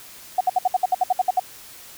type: tone bursts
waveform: sine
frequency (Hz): 740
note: F#5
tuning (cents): 0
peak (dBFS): -14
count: 12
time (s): 0.38-1.397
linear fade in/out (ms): 5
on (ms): 27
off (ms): 63
effects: white hiss -43 dBFS RMS until 1.97 s